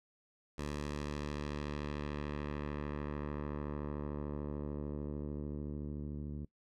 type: tone with low-pass filter sweep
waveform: 10% pulse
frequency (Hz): 73.5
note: D2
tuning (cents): +2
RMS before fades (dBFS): -40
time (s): 0.58-6.45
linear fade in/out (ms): 5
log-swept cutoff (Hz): 8800 to 220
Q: 0.81
effects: noise-tail reverb RT60 0.1 s tail -22 dB re dry